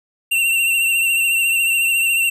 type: tone with vibrato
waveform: square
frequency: 2733 Hz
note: F7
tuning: 38 cents flat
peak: -15 dBFS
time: 0.31-2.3 s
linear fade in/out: 10 ms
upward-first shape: sine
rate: 14 Hz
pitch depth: 35 cents each way
effects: none